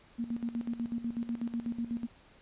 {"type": "tone with tremolo", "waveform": "sine", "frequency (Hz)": 234.3, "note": "A#3", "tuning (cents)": 9, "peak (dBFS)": -30, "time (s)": [0.18, 2.07], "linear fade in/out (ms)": 20, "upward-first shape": "square", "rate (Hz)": 8.1, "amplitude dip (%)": 75, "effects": ["pink hiss -60 dBFS RMS until 2.41 s", "resampled to 8000 Hz"]}